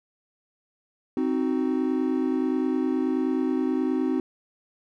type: chord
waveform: triangle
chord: C diminished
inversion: none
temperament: equal with one note detuned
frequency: 261.6 / 311.1 / 372.6 Hz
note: C4 / Eb4 / Gb4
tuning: 0 / 0 / +12 cents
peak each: -23 / -25 / -27 dBFS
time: 1.17-4.2 s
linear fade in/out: 2 ms
effects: none